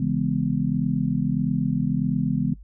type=chord; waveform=sine; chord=C# minor seventh; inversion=none; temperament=just; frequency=138.59 / 166.31 / 207.9 / 249.5 Hz; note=C#3 / E3 / G#3 / B3; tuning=0 / +16 / +2 / +18 cents; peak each=-26 dBFS; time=0-2.54 s; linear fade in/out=5 ms; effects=noise-tail reverb RT60 0.1 s tail -19 dB re dry + added 50 Hz sine -41 dBFS peak until 2.63 s